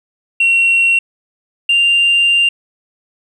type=tone pair in turn; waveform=sine; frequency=2734 / 2787 Hz; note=F7 / F7; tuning=-37 / -4 cents; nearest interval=unison; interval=33 cents; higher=second; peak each=-7 dBFS; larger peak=neither; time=0.4-0.99 / 1.69-2.49 s; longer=second; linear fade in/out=5 ms; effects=tanh soft clip ceiling -6 dBFS + 8-bit